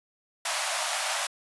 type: high-pass noise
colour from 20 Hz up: pink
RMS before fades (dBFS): -29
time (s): 0.45-1.27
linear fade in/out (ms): 5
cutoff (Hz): 590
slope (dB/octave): 96
effects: resampled to 24000 Hz